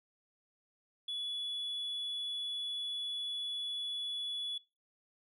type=tone; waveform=sine; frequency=3414 Hz; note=G#7; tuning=47 cents sharp; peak=-34 dBFS; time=1.08-4.58 s; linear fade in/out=5 ms; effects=noise-tail reverb RT60 0.3 s tail -25 dB re dry + tanh soft clip ceiling -34 dBFS